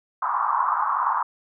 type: band-pass noise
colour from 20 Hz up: pink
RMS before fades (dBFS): -23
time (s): 0.22-1.23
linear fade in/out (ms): 5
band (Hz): 940 to 1200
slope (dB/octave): 48
effects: none

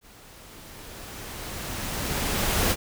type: noise with level ramp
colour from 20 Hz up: pink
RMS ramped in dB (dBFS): -51 to -22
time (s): 0.01-2.76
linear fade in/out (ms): 50
effects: none

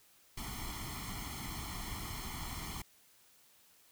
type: noise with comb filter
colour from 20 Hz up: pink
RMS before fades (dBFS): -42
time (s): 0.37-2.82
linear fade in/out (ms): 5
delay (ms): 0.94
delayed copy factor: +0.85
effects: white hiss -65 dBFS RMS until 3.91 s

